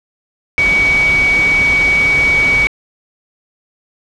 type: tone in noise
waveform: sine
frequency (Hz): 2260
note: C#7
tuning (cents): +33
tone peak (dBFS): -9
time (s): 0.58-2.67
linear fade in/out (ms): 0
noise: pink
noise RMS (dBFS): -21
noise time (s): 0.58-2.67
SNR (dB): +9
effects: low-pass 5000 Hz 12 dB/octave